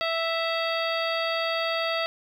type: harmonic tone with a mistuned harmonic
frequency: 659.3 Hz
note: E5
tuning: in tune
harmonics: 1 / 2 / 3 / 4 / 5 / 6 / 7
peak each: -28 / -31 / -33 / -34 / -35 / -36 / -36 dBFS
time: 0.01-2.06 s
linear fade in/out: 0 ms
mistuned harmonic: 6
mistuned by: -99 cents
effects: 9-bit